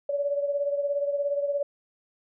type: beating tone pair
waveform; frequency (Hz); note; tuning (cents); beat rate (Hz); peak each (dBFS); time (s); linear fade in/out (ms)
sine; 568 / 585; C#5 / D5; +42 / -7; 17; -25 / -32; 0.09-1.63; 5
effects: none